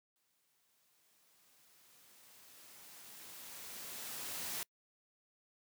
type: noise with exponential growth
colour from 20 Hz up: white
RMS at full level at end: -40 dBFS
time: 0.16-4.63 s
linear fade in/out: 0 ms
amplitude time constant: 970 ms
effects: noise-tail reverb RT60 0.1 s tail -26 dB re dry + high-pass 100 Hz 12 dB/octave